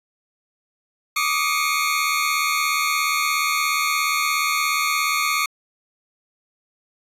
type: tone cluster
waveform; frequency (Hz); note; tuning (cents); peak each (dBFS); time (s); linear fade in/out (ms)
25% pulse; 1160 / 1237 / 2174; D6 / D#6 / C#7; -22 / -10 / -34; -20; 1.16-5.46; 5
effects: resampled to 32000 Hz